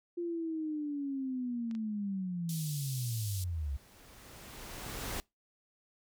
sine linear sweep, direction down, 349.2 to 65.41 Hz, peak -33 dBFS, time 0.17-3.77 s, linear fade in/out 10 ms
clicks, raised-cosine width 0.2 ms, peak -35 dBFS, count 2, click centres 1.712 / 1.751 s
white band-pass noise, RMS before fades -44 dBFS, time 2.49-3.44 s, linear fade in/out 2 ms, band 3500 to 14000 Hz, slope 24 dB/octave
pink noise with exponential growth, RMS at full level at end -37 dBFS, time 2.85-5.2 s, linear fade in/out 0 ms, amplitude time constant 510 ms
effects noise-tail reverb RT60 0.2 s tail -24 dB re dry

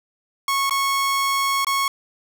sawtooth tone with dropouts, 1100 Hz, C#6, 14 cents flat, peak -15 dBFS, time 0.48-1.88 s, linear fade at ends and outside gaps 2 ms, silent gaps 0.696-0.708 / 1.647-1.668 s, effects none

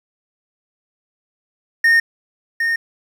triangle tone with echo, 1838 Hz, A#6, 25 cents flat, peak -8 dBFS, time 1.84-2 s, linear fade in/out 5 ms, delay 760 ms, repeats 1, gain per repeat -6 dB, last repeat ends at 2.76 s, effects 8-bit

